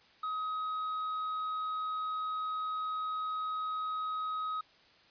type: tone with hard clipping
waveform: sine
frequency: 1265 Hz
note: D#6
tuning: 28 cents sharp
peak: -34 dBFS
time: 0.23-4.61 s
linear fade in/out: 5 ms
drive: 3 dB
effects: white hiss -62 dBFS RMS until 5.1 s + resampled to 11025 Hz